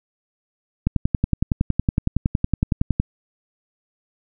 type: click train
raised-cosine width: 5 ms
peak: -5 dBFS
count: 24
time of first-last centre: 0.87-3 s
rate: 10.8 Hz
effects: none